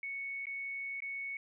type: tone with dropouts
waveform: sine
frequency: 2217 Hz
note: C#7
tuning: in tune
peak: -37 dBFS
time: 0.03-1.37 s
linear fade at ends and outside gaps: 2 ms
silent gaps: 0.456-0.468 / 1.004-1.021 s
effects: none